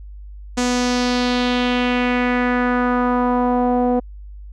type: tone with low-pass filter sweep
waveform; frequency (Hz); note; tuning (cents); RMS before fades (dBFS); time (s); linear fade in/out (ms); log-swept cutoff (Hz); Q
sawtooth; 246.9; B3; 0; -18; 0.57-4; 10; 7100 to 630; 2.3
effects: added 50 Hz sine -33 dBFS peak until 4.52 s